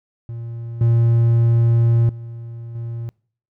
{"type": "tone with level steps", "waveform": "triangle", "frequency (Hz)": 116.54, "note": "A#2", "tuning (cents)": 0, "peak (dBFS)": [-25, -10, -28, -23], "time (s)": [0.29, 3.09], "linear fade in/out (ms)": 0, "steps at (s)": [0.81, 2.09, 2.75], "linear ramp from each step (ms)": 2, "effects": ["noise-tail reverb RT60 0.5 s tail -26 dB re dry"]}